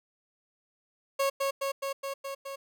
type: tone with echo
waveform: 30% pulse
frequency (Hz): 549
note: C#5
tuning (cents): -17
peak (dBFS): -22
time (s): 1.19-1.3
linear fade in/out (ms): 10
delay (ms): 210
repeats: 6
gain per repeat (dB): -2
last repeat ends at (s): 2.56
effects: none